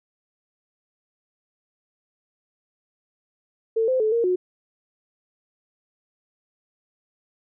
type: tone with pitch steps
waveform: sine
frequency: 448.9 / 516 / 433.8 / 465.5 / 364 Hz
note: A4 / C5 / A4 / A#4 / F#4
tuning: +35 / -24 / -25 / -2 / -28 cents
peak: -18 dBFS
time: 3.76-4.36 s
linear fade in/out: 10 ms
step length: 120 ms
effects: none